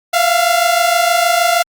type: tone pair together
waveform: sawtooth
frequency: 677.6 / 704 Hz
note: E5 / F5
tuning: +48 / +14 cents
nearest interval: minor second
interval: 66 cents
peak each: -10 dBFS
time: 0.13-1.63 s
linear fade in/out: 10 ms
effects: Opus 48 kbps